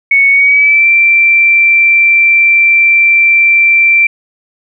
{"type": "tone with pitch glide", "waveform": "sine", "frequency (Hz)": [2218, 2349], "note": ["C#7", "D7"], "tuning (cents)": [0, 0], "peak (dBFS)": -4, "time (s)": [0.11, 4.07], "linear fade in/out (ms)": 5, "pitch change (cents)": 100, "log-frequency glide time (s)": [0.3, 0.87], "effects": []}